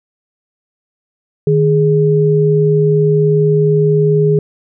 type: tone pair together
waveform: sine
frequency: 154.04 / 415.3 Hz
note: D#3 / G#4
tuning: -17 / 0 cents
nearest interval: octave + perfect fourth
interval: 1717 cents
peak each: -11 dBFS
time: 1.47-4.39 s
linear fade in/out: 2 ms
effects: none